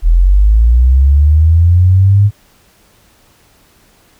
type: linear sweep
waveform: sine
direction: up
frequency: 39.25 to 104 Hz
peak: -4 dBFS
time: 0.02-2.31 s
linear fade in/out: 50 ms
effects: pink hiss -49 dBFS RMS until 4.19 s